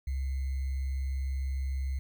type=tone with sample-and-hold; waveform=sine; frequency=66.8 Hz; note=C2; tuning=36 cents sharp; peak=-29 dBFS; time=0.07-1.99 s; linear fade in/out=5 ms; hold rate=2100 Hz; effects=none